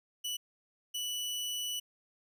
sawtooth tone bursts at uneven times, 2960 Hz, F#7, in tune, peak -31 dBFS, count 2, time 0.24-0.37 / 0.94-1.8 s, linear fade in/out 10 ms, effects none

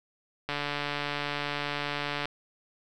click train, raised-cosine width 0.3 ms, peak -15 dBFS, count 257, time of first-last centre 0.49-2.256 s, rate 145 Hz, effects none

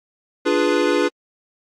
square chord, D diminished seventh, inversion none, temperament equal with one note detuned, 295 / 349.2 / 415.3 / 493.9 Hz, D4 / F4 / Ab4 / Cb5, +8 / 0 / 0 / 0 cents, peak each -22 dBFS, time 0.45-1.09 s, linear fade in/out 20 ms, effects low-pass 5000 Hz 12 dB/octave + AAC 64 kbps

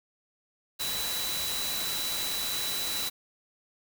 sine tone in noise, 3951 Hz, B7, in tune, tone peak -33 dBFS, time 0.79-3.1 s, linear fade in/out 20 ms, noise white, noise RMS -33 dBFS, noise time 0.79-3.1 s, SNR -3 dB, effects none

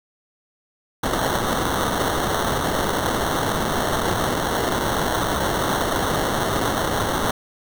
violet noise with sample-and-hold, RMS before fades -22 dBFS, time 1.03-7.31 s, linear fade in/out 5 ms, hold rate 2450 Hz, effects none

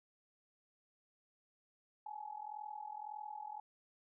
sine tone with amplitude modulation, 846 Hz, G#5, 32 cents sharp, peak -40 dBFS, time 2.06-3.6 s, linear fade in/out 5 ms, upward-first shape sine, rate 41.8 Hz, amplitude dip 85%, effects none

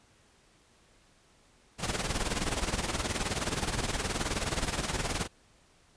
pink noise with tremolo, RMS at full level -29 dBFS, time 1.78-5.28 s, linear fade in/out 50 ms, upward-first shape sine, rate 19 Hz, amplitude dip 70%, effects pink hiss -63 dBFS RMS until 5.96 s + resampled to 22050 Hz

